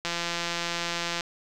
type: click train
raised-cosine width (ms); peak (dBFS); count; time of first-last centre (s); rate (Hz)
0.2; -12; 199; 0.05-1.208; 171
effects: none